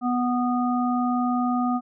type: harmonic tone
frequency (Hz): 246.4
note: B3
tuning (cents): -4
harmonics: 1 / 3 / 5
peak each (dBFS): -22 / -27 / -29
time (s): 0.01-1.81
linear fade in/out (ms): 50
effects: none